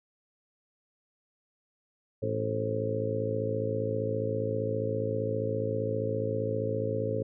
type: harmonic tone with a mistuned harmonic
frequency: 55 Hz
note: A1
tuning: in tune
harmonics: 2 / 3 / 4 / 5 / 6 / 7 / 8 / 9 / 10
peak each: -33 / -44 / -40 / -39 / -42 / -43 / -33 / -45 / -33 dBFS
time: 2.22-7.23 s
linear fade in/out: 10 ms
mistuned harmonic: 10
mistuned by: -53 cents
effects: none